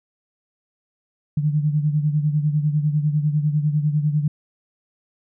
sine beating tone pair, 148.3 / 158.3 Hz, D3 / D#3, +17 / +30 cents, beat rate 10 Hz, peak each -18 / -24 dBFS, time 1.37-4.28 s, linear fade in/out 5 ms, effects none

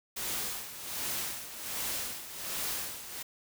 white noise with tremolo, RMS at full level -34 dBFS, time 0.16-3.23 s, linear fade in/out 10 ms, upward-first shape sine, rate 1.3 Hz, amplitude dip 70%, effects none

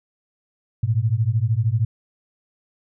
sine beating tone pair, 105.7 / 118.7 Hz, G#2 / A#2, +31 / +32 cents, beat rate 13 Hz, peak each -20 dBFS, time 0.83-1.85 s, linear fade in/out 5 ms, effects none

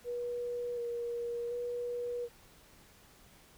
sine tone with vibrato, 478.8 Hz, A#4, 46 cents sharp, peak -34 dBFS, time 0.04-2.29 s, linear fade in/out 50 ms, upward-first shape square, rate 0.68 Hz, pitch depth 17 cents each way, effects pink hiss -60 dBFS RMS until 3.57 s

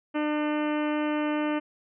harmonic tone, 300.4 Hz, D4, 39 cents sharp, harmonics 1 / 2 / 3 / 4 / 5 / 6 / 7 / 8 / 9 / 10, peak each -26 / -32 / -36 / -38 / -40 / -42 / -43 / -44 / -45 / -46 dBFS, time 0.14-1.6 s, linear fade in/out 20 ms, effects none

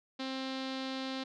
sawtooth tone with low-pass filter, 264.2 Hz, C4, 17 cents sharp, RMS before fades -38 dBFS, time 0.19-1.24 s, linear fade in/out 10 ms, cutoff 4100 Hz, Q 3.6, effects none

